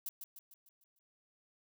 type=noise with echo; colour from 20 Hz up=violet; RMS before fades=-40 dBFS; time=0.06-0.09 s; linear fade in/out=2 ms; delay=150 ms; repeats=6; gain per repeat=-6 dB; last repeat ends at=0.99 s; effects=none